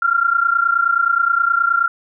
sine tone pair together, 1367.5 / 1397 Hz, F6 / F6, -37 / 0 cents, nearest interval unison, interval 37 cents, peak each -16 dBFS, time 0.02-1.88 s, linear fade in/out 5 ms, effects none

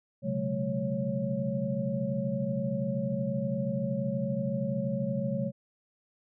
sine tone cluster, 127.2 / 139.9 / 185.7 / 214.1 / 553 Hz, C3 / C#3 / F#3 / A3 / C#5, -48 / +16 / +7 / -47 / -4 cents, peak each -37 / -35 / -34 / -33 / -34 dBFS, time 0.22-5.52 s, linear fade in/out 50 ms, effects none

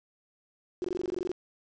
sine tone bursts, 360.6 Hz, F#4, 45 cents flat, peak -28 dBFS, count 12, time 0.82-1.316 s, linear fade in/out 0 ms, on 23 ms, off 20 ms, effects resampled to 16000 Hz + 9-bit

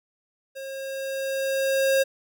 square tone with level ramp, 539 Hz, C#5, 49 cents flat, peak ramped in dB -35 to -18 dBFS, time 0.55-2.04 s, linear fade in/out 20 ms, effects none

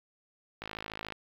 click train, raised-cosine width 0.3 ms, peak -22 dBFS, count 28, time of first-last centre 0.62-1.123 s, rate 53.7 Hz, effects low-pass 5000 Hz 12 dB/octave + 8-bit

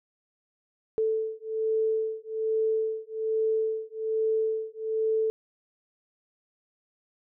sine beating tone pair, 440 / 441.2 Hz, A4 / A4, 0 / +5 cents, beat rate 1.2 Hz, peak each -28 dBFS, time 0.98-5.3 s, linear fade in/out 0 ms, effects none

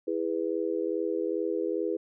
sine chord, E major, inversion none, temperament just, 329.6 / 412 / 494.4 Hz, E4 / G#4 / B4, 0 / -14 / +2 cents, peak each -31 / -31 / -32 dBFS, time 0.07-1.97 s, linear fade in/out 10 ms, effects none

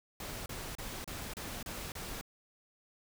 pink noise bursts, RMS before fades -42 dBFS, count 7, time 0.2-2.212 s, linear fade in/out 2 ms, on 260 ms, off 32 ms, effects none

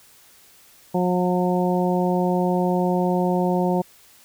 harmonic tone, 180 Hz, F#3, 47 cents flat, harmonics 1 / 2 / 3 / 4 / 5, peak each -21 / -24 / -26 / -27 / -28 dBFS, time 0.94-3.82 s, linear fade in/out 10 ms, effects white hiss -52 dBFS RMS until 4.24 s

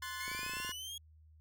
sawtooth chord, F# diminished, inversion second, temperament equal with one note detuned, 1046.5 / 1480 / 1738.8 Hz, C6 / F#6 / A6, 0 / 0 / -21 cents, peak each -40 / -43 / -41 dBFS, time 0.02-0.72 s, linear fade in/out 5 ms
sawtooth linear sweep, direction up, 2101 to 3322 Hz, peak -39 dBFS, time 0.2-0.98 s, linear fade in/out 5 ms
clicks, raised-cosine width 2 ms, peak -37 dBFS, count 12, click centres 0.28 / 0.316 / 0.349 / 0.392 / 0.432 / 0.464 / 0.496 / 0.536 / 0.569 / 0.601 / 0.648 / 0.693 s
effects added 78 Hz sine -58 dBFS peak until 1.4 s

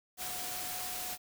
sine tone in noise, 730 Hz, F#5, 24 cents flat, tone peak -46 dBFS, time 0.17-1.18 s, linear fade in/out 50 ms, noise white, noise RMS -39 dBFS, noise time 0.17-1.18 s, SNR -10 dB, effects none

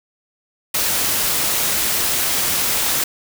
white noise, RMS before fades -19 dBFS, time 0.74-3.04 s, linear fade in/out 5 ms, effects none

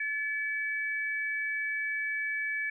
sine tone pair together, 1730.1 / 2287 Hz, A6 / D7, -30 / -47 cents, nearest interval perfect fourth, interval 483 cents, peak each -32 / -33 dBFS, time 0-2.7 s, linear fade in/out 5 ms, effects none

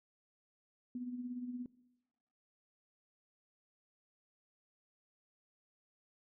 sine tone with tremolo, 246.9 Hz, B3, in tune, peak -37 dBFS, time 0.95-1.66 s, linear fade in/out 2 ms, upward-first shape sine, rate 17 Hz, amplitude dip 55%, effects noise-tail reverb RT60 1.0 s tail -21 dB re dry

